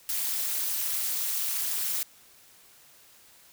blue noise with amplitude modulation, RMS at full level -26 dBFS, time 0.09-2.03 s, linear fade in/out 2 ms, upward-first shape sine, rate 226 Hz, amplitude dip 80%, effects white hiss -56 dBFS RMS until 3.52 s

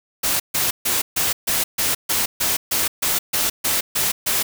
white noise bursts, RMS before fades -20 dBFS, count 14, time 0.23-4.43 s, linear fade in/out 10 ms, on 170 ms, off 140 ms, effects none

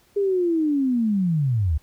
sine linear sweep, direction down, 410 to 68.3 Hz, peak -18 dBFS, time 0.16-1.78 s, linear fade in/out 10 ms, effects pink hiss -59 dBFS RMS until 1.82 s

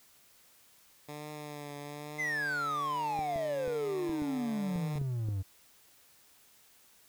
10% pulse tone with vibrato, 147.5 Hz, D3, 8 cents sharp, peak -33 dBFS, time 1.08-4.99 s, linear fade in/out 10 ms, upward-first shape triangle, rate 1.1 Hz, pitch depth 43 cents each way
triangle exponential sweep, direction down, 2093 to 92.5 Hz, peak -29 dBFS, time 2.18-5.43 s, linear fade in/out 20 ms
clicks, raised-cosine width 3 ms, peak -30 dBFS, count 9, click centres 3.191 / 3.36 / 3.678 / 4.095 / 4.22 / 4.759 / 4.957 / 5.015 / 5.287 s
effects white hiss -62 dBFS RMS until 7.08 s

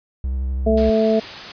triangle tone with vibrato, 65.3 Hz, C2, 3 cents flat, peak -18 dBFS, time 0.24-0.9 s, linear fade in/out 0 ms, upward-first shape sine, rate 12 Hz, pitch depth 45 cents each way
harmonic tone, 220 Hz, A3, in tune, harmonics 1 / 2 / 3, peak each -18 / -18 / -18 dBFS, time 0.66-1.2 s, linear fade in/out 10 ms
white noise, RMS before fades -32 dBFS, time 0.77-1.52 s, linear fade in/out 5 ms
effects resampled to 11025 Hz

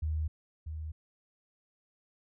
sine tone pair in turn, 77.78 / 78.09 Hz, D#2 / D#2, 0 / +7 cents, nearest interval unison, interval 7 cents, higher second, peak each -29 / -36 dBFS, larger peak first, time 0.02-0.28 / 0.66-0.92 s, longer neither, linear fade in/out 10 ms, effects none

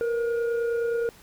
sine tone with frequency modulation, 466.2 Hz, A#4, in tune, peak -23 dBFS, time 0.01-1.09 s, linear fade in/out 0 ms, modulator 962 Hz, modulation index 0.41, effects pink hiss -52 dBFS RMS until 1.22 s

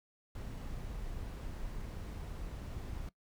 brown noise, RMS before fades -42 dBFS, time 0.35-3.09 s, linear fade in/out 2 ms, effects noise-tail reverb RT60 0.1 s tail -19 dB re dry

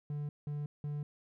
triangle tone bursts, 146.83 Hz, D3, in tune, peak -33 dBFS, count 3, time 0.1-1.03 s, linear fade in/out 2 ms, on 190 ms, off 180 ms, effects none

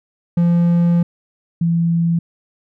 triangle / sine tone pair in turn, 171.9 / 168.17 Hz, F3 / E3, -27 / +35 cents, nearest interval unison, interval 38 cents, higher first, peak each -9 / -13 dBFS, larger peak first, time 0.37-1.03 / 1.61-2.19 s, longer first, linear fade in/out 5 ms, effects none

